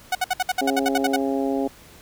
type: tone bursts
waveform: sawtooth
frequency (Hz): 740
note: F#5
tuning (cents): 0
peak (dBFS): -15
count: 12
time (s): 0.12-1.163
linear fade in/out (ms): 5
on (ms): 31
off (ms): 61
type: harmonic tone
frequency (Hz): 136.3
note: C#3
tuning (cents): -29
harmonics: 2 / 3 / 4 / 5 / 6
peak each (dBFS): -23 / -27 / -29 / -31 / -33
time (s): 0.61-1.68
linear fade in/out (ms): 10
effects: pink hiss -48 dBFS RMS until 2.01 s